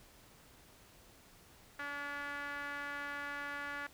sawtooth tone with band-pass filter, 286.4 Hz, D4, 43 cents flat, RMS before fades -42 dBFS, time 1.79-3.87 s, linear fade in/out 5 ms, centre 1600 Hz, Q 3.3, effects pink hiss -61 dBFS RMS until 3.93 s

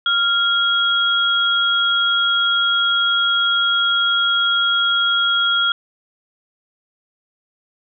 sine tone pair together, 1390 / 3303 Hz, F6 / G#7, -9 / -10 cents, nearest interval octave + minor third, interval 1499 cents, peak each -17 dBFS, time 0.06-5.72 s, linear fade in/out 2 ms, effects none

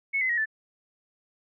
sine tone with pitch steps, 2200 / 2041 / 1893.2 / 1756.3 Hz, C#7 / C7 / A#6 / A6, -14 / -44 / +26 / -4 cents, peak -23 dBFS, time 0.13-0.458 s, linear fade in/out 20 ms, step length 82 ms, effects none

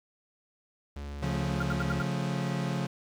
45% pulse tone, 71.5 Hz, D2, 46 cents flat, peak -36 dBFS, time 0.96-2.01 s, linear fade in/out 5 ms
40% pulse chord, Db augmented, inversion none, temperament equal with one note detuned, 138.59 / 176.24 / 220 Hz, Db3 / F3 / A3, 0 / +16 / 0 cents, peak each -31 / -32 / -37 dBFS, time 1.22-2.87 s, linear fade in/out 10 ms
sine tone bursts, 1399 Hz, F6, 3 cents sharp, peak -30 dBFS, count 5, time 1.6-2.022 s, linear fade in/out 5 ms, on 26 ms, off 73 ms
effects low-pass 7000 Hz 12 dB/octave + 9-bit

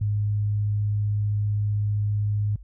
sine tone, 103.83 Hz, G#2, in tune, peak -21 dBFS, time 0.01-2.56 s, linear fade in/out 5 ms, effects added 50 Hz sine -41 dBFS peak until 2.63 s

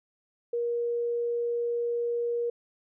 sine tone, 473.8 Hz, A#4, 28 cents sharp, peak -26 dBFS, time 0.53-2.5 s, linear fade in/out 5 ms, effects none

